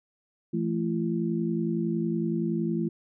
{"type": "tone cluster", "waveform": "sine", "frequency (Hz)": [168.7, 219.5, 340], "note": ["E3", "A3", "F4"], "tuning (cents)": [40, -4, -46], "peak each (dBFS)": [-29, -29, -30], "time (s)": [0.53, 2.89], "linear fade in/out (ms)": 10, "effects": []}